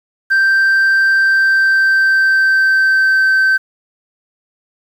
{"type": "tone with pitch glide", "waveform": "sine", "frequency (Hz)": [1568, 1547.3], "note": ["G6", "G6"], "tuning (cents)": [0, -23], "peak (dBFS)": -6, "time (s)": [0.3, 3.58], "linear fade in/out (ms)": 20, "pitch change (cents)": -23, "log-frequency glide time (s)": [1.15, 3.29], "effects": ["tanh soft clip ceiling -8 dBFS", "7-bit"]}